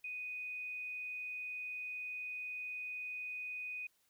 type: tone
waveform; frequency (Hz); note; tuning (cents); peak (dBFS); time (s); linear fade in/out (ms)
sine; 2489; D#7; 0; -40; 0.04-3.87; 5
effects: white hiss -75 dBFS RMS until 4.09 s